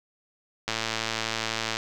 click train, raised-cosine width 0.2 ms, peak -10 dBFS, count 123, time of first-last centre 0.68-1.769 s, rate 112 Hz, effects none

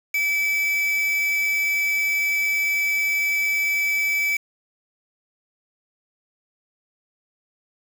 triangle tone with quantisation, 2301 Hz, D7, 36 cents flat, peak -18 dBFS, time 0.14-4.37 s, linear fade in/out 5 ms, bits 5, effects none

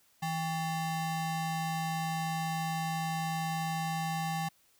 square ring-modulated tone, 480.4 Hz, B4, 48 cents flat, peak -29 dBFS, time 0.22-4.49 s, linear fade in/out 10 ms, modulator 317 Hz, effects white hiss -67 dBFS RMS until 4.79 s

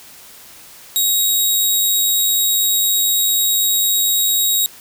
10% pulse tone, 3799 Hz, A#7, 32 cents sharp, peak -6 dBFS, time 0.96-4.66 s, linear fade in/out 0 ms, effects white hiss -41 dBFS RMS until 4.8 s

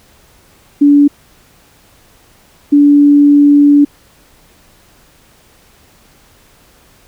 sine tone pair in turn, 287.7 / 288.7 Hz, D4 / D4, -36 / -30 cents, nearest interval unison, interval 6 cents, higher second, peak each -3 dBFS, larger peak neither, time 0.81-1.08 / 2.72-3.85 s, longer second, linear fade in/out 10 ms, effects pink hiss -47 dBFS RMS until 7.07 s

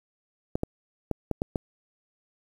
clicks, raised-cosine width 2 ms, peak -13 dBFS, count 6, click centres 0.555 / 0.634 / 1.113 / 1.313 / 1.419 / 1.558 s, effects 8-bit

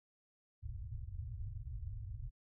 white low-pass noise, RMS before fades -44 dBFS, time 0.62-2.31 s, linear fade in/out 20 ms, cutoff 120 Hz, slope 96 dB/octave, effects none

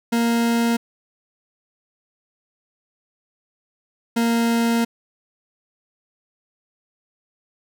40% pulse tone pair in turn, 233.1 / 232.1 Hz, A#3 / A#3, 0 / -7 cents, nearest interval unison, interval 7 cents, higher first, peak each -16 dBFS, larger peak neither, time 0.12-0.77 / 4.16-4.85 s, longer second, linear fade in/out 10 ms, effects none

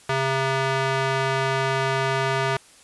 square tone with band-pass filter, 134.1 Hz, C3, 43 cents sharp, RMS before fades -23 dBFS, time 0.09-2.57 s, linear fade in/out 5 ms, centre 1400 Hz, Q 0.63, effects white hiss -51 dBFS RMS until 2.83 s + resampled to 24000 Hz

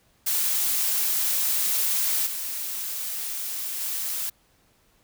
blue noise with level steps, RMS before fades -24 / -31 / -29 dBFS, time 0.26-4.3 s, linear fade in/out 10 ms, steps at 2.26 / 3.8 s, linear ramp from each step 10 ms, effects pink hiss -63 dBFS RMS until 5.03 s

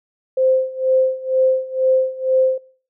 sine tone with tremolo, 521 Hz, C5, 7 cents flat, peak -11 dBFS, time 0.37-2.58 s, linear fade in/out 5 ms, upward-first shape sine, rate 2.1 Hz, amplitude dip 90%, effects noise-tail reverb RT60 0.5 s tail -22 dB re dry

